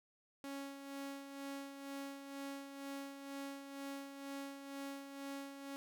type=tone with tremolo; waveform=sawtooth; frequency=277 Hz; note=C#4; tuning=1 cent flat; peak=-39 dBFS; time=0.44-5.76 s; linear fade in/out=0 ms; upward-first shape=sine; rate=2.1 Hz; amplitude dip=55%; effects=none